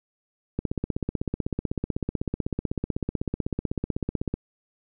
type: click train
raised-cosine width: 3 ms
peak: -13 dBFS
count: 61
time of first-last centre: 0.59-4.34 s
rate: 16 Hz
effects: none